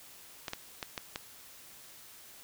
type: clicks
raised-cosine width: 0.2 ms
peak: -18 dBFS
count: 5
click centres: 0.482 / 0.534 / 0.828 / 0.978 / 1.159 s
effects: white hiss -53 dBFS RMS until 2.43 s